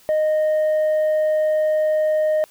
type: tone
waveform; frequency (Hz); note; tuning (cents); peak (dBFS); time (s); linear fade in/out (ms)
sine; 618; D#5; -12; -13; 0.09-2.44; 0
effects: tanh soft clip ceiling -15 dBFS + white hiss -52 dBFS RMS until 2.5 s